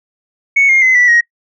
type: tone with pitch steps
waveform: sine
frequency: 2217 / 2129 / 2045 / 1963.7 / 1885.9 Hz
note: C#7 / C7 / C7 / B6 / A#6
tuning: 0 / +30 / -40 / -10 / +20 cents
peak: -5 dBFS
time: 0.56-1.21 s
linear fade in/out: 10 ms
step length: 130 ms
effects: noise-tail reverb RT60 0.1 s tail -22 dB re dry + tanh soft clip ceiling -3 dBFS